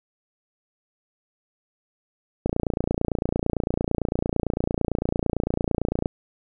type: click train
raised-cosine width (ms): 2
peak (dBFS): -9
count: 105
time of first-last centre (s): 2.46-6.059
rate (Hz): 28.9
effects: none